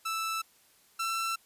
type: tone pair in turn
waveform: sawtooth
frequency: 1320 / 1340.7 Hz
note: E6 / E6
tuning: +2 / +29 cents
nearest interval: unison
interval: 27 cents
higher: second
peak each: -27 / -26 dBFS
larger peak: second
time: 0.05-0.42 / 0.99-1.36 s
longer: neither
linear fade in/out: 10 ms
effects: white hiss -63 dBFS RMS until 1.45 s + resampled to 32000 Hz